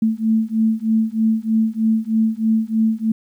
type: beating tone pair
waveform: sine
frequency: 220 / 223.2 Hz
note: A3 / A3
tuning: 0 / +25 cents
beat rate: 3.2 Hz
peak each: -18 dBFS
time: 0.02-3.12 s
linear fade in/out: 5 ms
effects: 9-bit